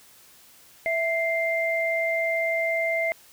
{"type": "tone pair together", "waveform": "sine", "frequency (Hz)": [659.3, 2094], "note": ["E5", "C7"], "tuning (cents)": [0, 1], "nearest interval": "octave + minor sixth", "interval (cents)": 2001, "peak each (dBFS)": -25, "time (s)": [0.86, 3.12], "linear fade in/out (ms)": 0, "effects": ["white hiss -53 dBFS RMS until 3.32 s"]}